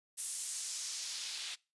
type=noise with band-pass filter sweep; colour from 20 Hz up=white; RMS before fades=-41 dBFS; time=0.17-1.56 s; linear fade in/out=20 ms; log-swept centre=9600 to 3500 Hz; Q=1.5; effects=noise-tail reverb RT60 0.3 s tail -24 dB re dry + resampled to 24000 Hz